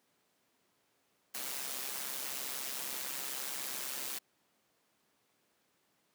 white noise with amplitude modulation, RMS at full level -37 dBFS, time 1.34-4.19 s, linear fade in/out 10 ms, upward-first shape sine, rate 133 Hz, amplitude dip 60%, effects pink hiss -74 dBFS RMS until 6.14 s + high-pass 200 Hz 12 dB/octave

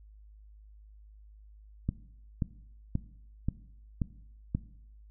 click train, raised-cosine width 5 ms, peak -16 dBFS, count 6, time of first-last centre 1.89-4.55 s, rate 1.88 Hz, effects noise-tail reverb RT60 0.8 s tail -18 dB re dry + added 52 Hz sine -51 dBFS peak until 5.1 s

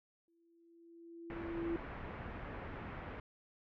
sine tone with exponential growth, 336.3 Hz, E4, 35 cents sharp, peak -33 dBFS, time 0.28-1.76 s, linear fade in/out 1 ms, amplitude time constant 320 ms
pink low-pass noise, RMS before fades -46 dBFS, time 1.3-3.2 s, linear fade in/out 2 ms, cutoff 2200 Hz, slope 24 dB/octave
effects none

